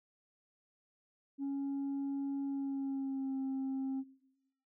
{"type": "tone with pitch glide", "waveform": "sine", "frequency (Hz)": [277.2, 267], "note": ["C#4", "C4"], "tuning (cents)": [0, 35], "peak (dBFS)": -32, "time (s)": [1.38, 4.04], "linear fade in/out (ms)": 50, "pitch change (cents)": -65, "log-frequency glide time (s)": [2.44, 3.37], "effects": ["noise-tail reverb RT60 1.0 s tail -21 dB re dry", "tanh soft clip ceiling -33 dBFS"]}